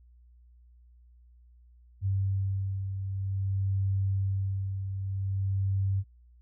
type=beating tone pair; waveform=sine; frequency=97.1 / 97.62 Hz; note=G2 / G2; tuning=-16 / -7 cents; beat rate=0.52 Hz; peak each=-27 / -36 dBFS; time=2.01-6.04 s; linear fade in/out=50 ms; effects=added 60 Hz sine -54 dBFS peak until 6.41 s